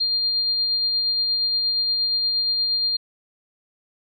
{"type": "tone with tremolo", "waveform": "sine", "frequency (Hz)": 4200, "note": "C8", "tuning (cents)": 6, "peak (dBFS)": -18, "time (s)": [0, 2.97], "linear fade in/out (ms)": 10, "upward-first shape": "sine", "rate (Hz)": 8.5, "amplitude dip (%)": 25, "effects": []}